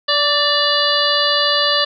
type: harmonic tone with a mistuned harmonic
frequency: 581 Hz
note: D5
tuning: 19 cents flat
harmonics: 1 / 2 / 3 / 5 / 6 / 7 / 8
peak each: -21 / -21 / -21 / -21 / -21 / -21 / -21 dBFS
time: 0.08-1.85 s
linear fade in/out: 10 ms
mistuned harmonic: 3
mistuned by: +31 cents
effects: none